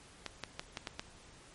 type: clicks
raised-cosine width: 0.2 ms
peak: -20 dBFS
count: 6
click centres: 0.263 / 0.437 / 0.595 / 0.772 / 0.872 / 0.995 s
effects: pink hiss -57 dBFS RMS until 1.54 s + MP3 48 kbps